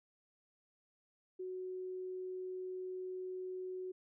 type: tone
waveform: sine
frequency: 370 Hz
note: F#4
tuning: in tune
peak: -40 dBFS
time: 1.39-3.92 s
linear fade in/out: 10 ms
effects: none